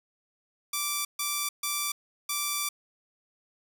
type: tone bursts at uneven times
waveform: 5% pulse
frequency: 1168 Hz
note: D6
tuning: 10 cents flat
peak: -16 dBFS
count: 4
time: 0.73-1.05 / 1.19-1.49 / 1.63-1.92 / 2.29-2.69 s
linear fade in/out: 5 ms
effects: none